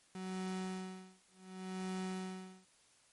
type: tone with tremolo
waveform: 35% pulse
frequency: 186.9 Hz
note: F#3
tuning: 18 cents sharp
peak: -36 dBFS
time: 0.15-2.65 s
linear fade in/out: 2 ms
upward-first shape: sine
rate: 0.68 Hz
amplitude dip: 100%
effects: white hiss -68 dBFS RMS until 3.12 s + MP3 48 kbps